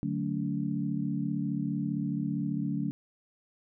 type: chord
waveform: sine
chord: D major seventh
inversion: none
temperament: equal with one note detuned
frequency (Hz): 146.83 / 185 / 220 / 284.5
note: D3 / F#3 / A3 / C#4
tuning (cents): 0 / 0 / 0 / +45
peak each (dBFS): -34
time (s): 0.03-2.91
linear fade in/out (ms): 0
effects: none